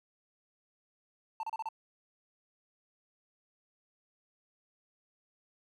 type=tone bursts; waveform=triangle; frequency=890 Hz; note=A5; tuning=20 cents sharp; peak=-32 dBFS; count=5; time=1.4-1.688 s; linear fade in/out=2 ms; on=32 ms; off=32 ms; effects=none